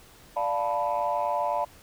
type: chord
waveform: sine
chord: B half-diminished seventh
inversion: first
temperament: equal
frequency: 587.3 / 698.5 / 880 / 987.8 Hz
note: D5 / F5 / A5 / B5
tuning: 0 / 0 / 0 / 0 cents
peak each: -29 dBFS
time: 0.36-1.65 s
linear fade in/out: 10 ms
effects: tanh soft clip ceiling -17 dBFS + pink hiss -53 dBFS RMS until 1.82 s